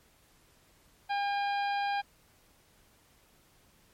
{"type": "harmonic tone", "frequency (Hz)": 806, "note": "G5", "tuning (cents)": 48, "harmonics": [1, 2, 3, 4, 5, 6], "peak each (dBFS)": [-29, -37, -41, -45, -47, -49], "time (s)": [1.09, 2.02], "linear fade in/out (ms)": 20, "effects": ["pink hiss -64 dBFS RMS until 3.93 s", "MP3 64 kbps"]}